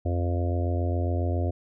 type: harmonic tone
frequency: 87.31 Hz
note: F2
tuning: in tune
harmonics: 1 / 3 / 4 / 5 / 6 / 7 / 8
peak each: -24 / -34 / -35 / -40 / -38 / -37 / -38 dBFS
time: 0.05-1.51 s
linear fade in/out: 10 ms
effects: none